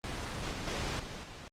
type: noise with level steps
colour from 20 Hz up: pink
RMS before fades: -37 / -39 / -35 / -43 / -47 dBFS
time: 0.04-1.48 s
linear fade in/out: 0 ms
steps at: 0.51 / 0.67 / 0.99 / 1.23 s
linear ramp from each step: 5 ms
effects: low-pass 6000 Hz 12 dB/octave + Opus 32 kbps